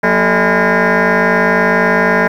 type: tone with frequency modulation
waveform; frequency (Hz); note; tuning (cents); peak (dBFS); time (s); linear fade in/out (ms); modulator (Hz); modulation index
sine; 592; D5; +14; -7; 0.03-2.28; 10; 206; 6.5
effects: tanh soft clip ceiling -6 dBFS + 7-bit